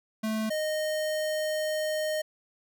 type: tone pair in turn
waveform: square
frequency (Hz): 218.4 / 617.7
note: A3 / D#5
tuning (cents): -13 / -13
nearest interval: octave + tritone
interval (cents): 1800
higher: second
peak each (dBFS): -28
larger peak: neither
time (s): 0.23-0.5 / 0.5-2.22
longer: second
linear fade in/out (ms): 10
effects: none